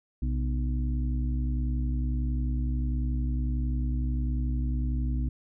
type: harmonic tone with a mistuned harmonic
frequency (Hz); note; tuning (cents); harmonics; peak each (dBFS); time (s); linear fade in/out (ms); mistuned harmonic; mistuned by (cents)
61.5; B1; -7; 1 / 2 / 4 / 5; -26 / -34 / -36 / -42; 0.22-5.29; 5; 2; +130
effects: none